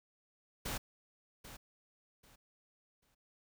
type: noise with echo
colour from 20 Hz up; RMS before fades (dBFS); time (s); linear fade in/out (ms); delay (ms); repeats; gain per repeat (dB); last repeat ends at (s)
pink; -39; 0.65-0.78; 10; 790; 3; -12; 3.15
effects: none